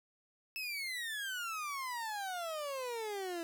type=exponential sweep; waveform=30% pulse; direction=down; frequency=2637 to 329.6 Hz; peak=-35 dBFS; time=0.56-3.43 s; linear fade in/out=0 ms; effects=none